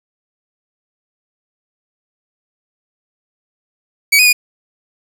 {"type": "tone with pitch steps", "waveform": "sawtooth", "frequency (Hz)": [2270, 2487, 2449], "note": ["C#7", "D#7", "D#7"], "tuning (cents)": [41, -1, -28], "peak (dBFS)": -4, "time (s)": [4.12, 4.33], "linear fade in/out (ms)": 10, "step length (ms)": 70, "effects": ["7-bit"]}